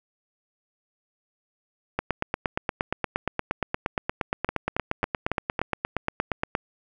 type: two click trains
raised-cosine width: 0.5 ms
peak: -10 / -9 dBFS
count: 5 / 40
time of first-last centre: 4.49-5.592 / 1.99-6.551 s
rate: 3.63 / 8.55 Hz
effects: none